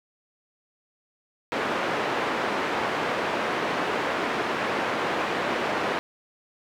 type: band-pass noise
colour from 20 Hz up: pink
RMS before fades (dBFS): -27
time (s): 1.52-5.99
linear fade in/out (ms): 0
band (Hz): 340 to 2100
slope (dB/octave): 12
effects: none